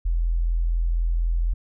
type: tone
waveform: sine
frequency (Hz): 42.04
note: E1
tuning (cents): +35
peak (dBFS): -19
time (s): 0.05-1.54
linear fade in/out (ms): 10
effects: none